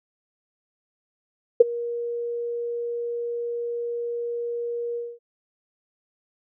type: tone with ADSR envelope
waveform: sine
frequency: 473.5 Hz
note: A#4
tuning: 27 cents sharp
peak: -5 dBFS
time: 1.6-5.19 s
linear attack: 8 ms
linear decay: 19 ms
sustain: -21 dB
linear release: 230 ms
effects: none